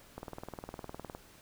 click train, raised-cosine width 1 ms, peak -27 dBFS, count 20, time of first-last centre 0.18-1.149 s, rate 19.6 Hz, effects pink hiss -58 dBFS RMS until 1.41 s

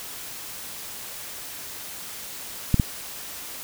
clicks, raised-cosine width 5 ms, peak -5 dBFS, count 2, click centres 2.743 / 2.798 s, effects white hiss -37 dBFS RMS until 3.63 s

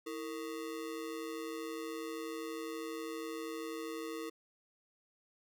square ring-modulated tone, 392 Hz, G4, in tune, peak -37 dBFS, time 0.06-4.3 s, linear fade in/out 10 ms, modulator 66.2 Hz, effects none

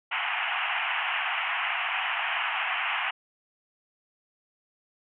white band-pass noise, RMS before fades -29 dBFS, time 0.11-3.11 s, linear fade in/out 10 ms, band 690 to 3000 Hz, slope 96 dB/octave, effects none

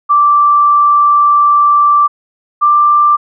sine tone pair in turn, 1170 / 1181.5 Hz, D6 / D6, -7 / +10 cents, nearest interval unison, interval 17 cents, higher second, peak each -5 dBFS, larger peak neither, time 0.09-2.08 / 2.61-3.17 s, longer first, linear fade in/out 20 ms, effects none

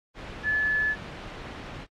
sine tone in noise, 1725 Hz, A6, 35 cents flat, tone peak -22 dBFS, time 0.43-0.96 s, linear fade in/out 50 ms, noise pink, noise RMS -39 dBFS, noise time 0.14-1.87 s, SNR +14 dB, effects low-pass 3000 Hz 12 dB/octave + AAC 48 kbps

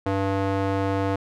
square tone with band-pass filter, 97.6 Hz, G2, 7 cents flat, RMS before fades -24 dBFS, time 0.06-1.16 s, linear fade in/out 5 ms, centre 600 Hz, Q 0.73, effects none

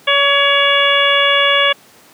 harmonic tone with a mistuned harmonic, 565 Hz, C#5, 33 cents sharp, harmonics 1 / 2 / 3 / 4 / 5 / 6, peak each -17 / -17 / -17 / -17 / -17 / -17 dBFS, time 0.07-1.73 s, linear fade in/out 10 ms, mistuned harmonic 3, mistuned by -17 cents, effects pink hiss -45 dBFS RMS until 2.13 s + high-pass 200 Hz 12 dB/octave

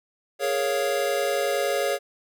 square chord, Bb minor seventh, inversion third, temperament equal, 415.3 / 466.2 / 554.4 / 698.5 Hz, Ab4 / Bb4 / Db5 / F5, 0 / 0 / 0 / 0 cents, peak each -29 / -32 / -26 / -31 dBFS, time 0.39-1.99 s, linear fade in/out 50 ms, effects none

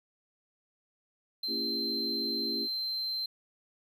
triangle tone, 4114 Hz, C8, 30 cents flat, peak -30 dBFS, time 1.43-3.26 s, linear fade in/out 5 ms
sine chord, A# diminished seventh, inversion none, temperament just, 233.1 / 279.7 / 335.6 / 402.8 Hz, A#3 / C#4 / E4 / G4, 0 / +16 / +31 / +47 cents, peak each -39 / -40 / -40 / -41 dBFS, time 1.47-2.68 s, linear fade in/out 50 ms
effects none

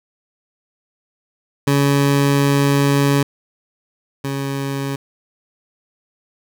20% pulse tone pair in turn, 140.8 / 137.98 Hz, C#3 / C#3, +27 / -8 cents, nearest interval unison, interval 35 cents, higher first, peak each -8 / -16 dBFS, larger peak first, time 1.67-3.23 / 4.24-4.96 s, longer first, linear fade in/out 5 ms, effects none

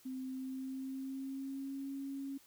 sine tone with pitch glide, 259.9 to 274.4 Hz, C4 to C#4, -11 to -17 cents, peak -39 dBFS, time 0.05-2.38 s, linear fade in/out 10 ms, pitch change +94 cents, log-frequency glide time 0.22-1.89 s, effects white hiss -64 dBFS RMS until 2.46 s

